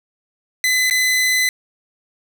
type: tone with dropouts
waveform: sawtooth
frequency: 2017 Hz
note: B6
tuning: 36 cents sharp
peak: -11 dBFS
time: 0.64-1.49 s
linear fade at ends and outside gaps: 1 ms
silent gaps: 0.899-0.909 s
effects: none